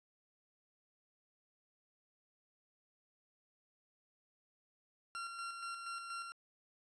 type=tone with tremolo; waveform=40% pulse; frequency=1373 Hz; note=F6; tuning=30 cents flat; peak=-40 dBFS; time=5.15-6.32 s; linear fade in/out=0 ms; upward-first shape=square; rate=4.2 Hz; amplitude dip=40%; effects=resampled to 22050 Hz